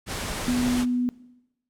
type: low-pass noise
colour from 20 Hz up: pink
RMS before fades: -31 dBFS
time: 0.06-0.86 s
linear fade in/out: 50 ms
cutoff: 11000 Hz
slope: 24 dB/octave
type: tone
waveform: sine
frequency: 246.9 Hz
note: B3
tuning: in tune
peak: -21 dBFS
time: 0.48-1.09 s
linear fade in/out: 0 ms
effects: noise-tail reverb RT60 0.9 s tail -19 dB re dry